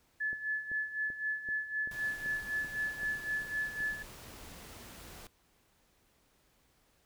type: tone with tremolo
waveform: sine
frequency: 1725 Hz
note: A6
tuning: 35 cents flat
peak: -30 dBFS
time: 0.2-4.03 s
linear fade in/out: 10 ms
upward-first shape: sine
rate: 3.9 Hz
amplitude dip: 75%
type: click train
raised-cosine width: 2 ms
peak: -37 dBFS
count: 10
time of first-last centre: 0.33-3.805 s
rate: 2.59 Hz
type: noise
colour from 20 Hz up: pink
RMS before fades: -50 dBFS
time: 1.91-5.27 s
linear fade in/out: 2 ms
effects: pink hiss -70 dBFS RMS until 7.05 s